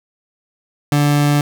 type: tone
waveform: 30% pulse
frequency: 145.7 Hz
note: D3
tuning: 13 cents flat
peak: -9 dBFS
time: 0.92-1.41 s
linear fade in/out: 2 ms
effects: none